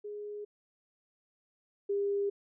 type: tone pair in turn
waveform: sine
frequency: 415.3 / 402.1 Hz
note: G#4 / G4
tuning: 0 / +44 cents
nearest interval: minor second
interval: 56 cents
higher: first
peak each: -38 / -28 dBFS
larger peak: second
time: 0.04-0.45 / 1.89-2.3 s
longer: neither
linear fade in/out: 10 ms
effects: none